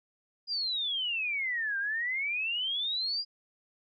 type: exponential two-way sweep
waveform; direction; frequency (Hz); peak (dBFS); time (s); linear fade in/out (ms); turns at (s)
sine; down then up; 4921 to 1568 to 4921; -29; 0.47-3.25; 50; 1.78
effects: none